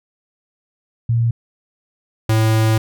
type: tone pair in turn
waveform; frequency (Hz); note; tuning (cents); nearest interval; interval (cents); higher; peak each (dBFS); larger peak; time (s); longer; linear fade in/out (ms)
sine / square; 116.54 / 110.54; A#2 / A2; 0 / +8; minor second; 92; first; -13; neither; 1.09-1.31 / 2.29-2.78; second; 5
effects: none